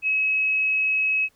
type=tone; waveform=sine; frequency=2564 Hz; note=E7; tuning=49 cents flat; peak=-19 dBFS; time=0.02-1.29 s; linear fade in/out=50 ms; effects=pink hiss -63 dBFS RMS until 1.35 s

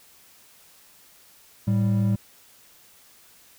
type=tone pair together; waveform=triangle; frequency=110 / 196 Hz; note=A2 / G3; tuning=0 / 0 cents; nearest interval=minor seventh; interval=1000 cents; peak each=-19 / -21 dBFS; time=1.67-2.16 s; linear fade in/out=10 ms; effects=white hiss -54 dBFS RMS until 3.58 s

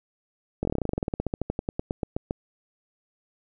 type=slowing click train; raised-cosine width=2 ms; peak=-13 dBFS; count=27; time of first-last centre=0.63-2.309 s; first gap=21 ms; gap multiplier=1.08; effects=none

